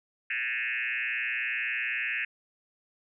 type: tone with frequency modulation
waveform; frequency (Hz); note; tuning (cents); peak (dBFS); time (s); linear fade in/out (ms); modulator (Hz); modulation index
sine; 2157; C#7; -48; -28; 0.3-2.25; 5; 122; 4.4
effects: none